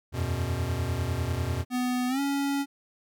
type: chord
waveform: square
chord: E suspended second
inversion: none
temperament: equal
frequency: 82.41 / 92.5 / 123.47 Hz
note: E2 / F#2 / B2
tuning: 0 / 0 / 0 cents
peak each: -32 dBFS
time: 0.12-1.65 s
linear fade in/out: 50 ms
type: tone with pitch glide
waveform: square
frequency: 249.3 to 279.8 Hz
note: B3 to C#4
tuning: +16 to +16 cents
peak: -26 dBFS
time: 1.7-2.66 s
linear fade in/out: 50 ms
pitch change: +200 cents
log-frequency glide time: 2.08-2.2 s
effects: none